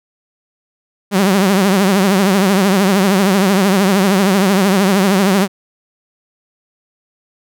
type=tone with vibrato; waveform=sawtooth; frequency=193.9 Hz; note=G3; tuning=19 cents flat; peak=-6 dBFS; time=1.11-5.48 s; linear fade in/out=50 ms; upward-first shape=triangle; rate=13 Hz; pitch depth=130 cents each way; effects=none